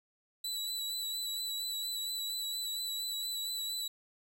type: tone with vibrato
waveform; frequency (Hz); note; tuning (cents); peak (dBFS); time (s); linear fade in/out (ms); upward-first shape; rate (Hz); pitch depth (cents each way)
sawtooth; 3951; B7; 0; -32; 0.44-3.88; 5; sine; 4.3; 24
effects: none